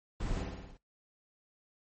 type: noise with echo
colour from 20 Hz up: brown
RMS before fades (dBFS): -34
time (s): 0.2-0.43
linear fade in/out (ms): 5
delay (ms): 57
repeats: 6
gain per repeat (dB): -3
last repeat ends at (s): 0.772
effects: noise-tail reverb RT60 0.2 s tail -23 dB re dry + MP3 32 kbps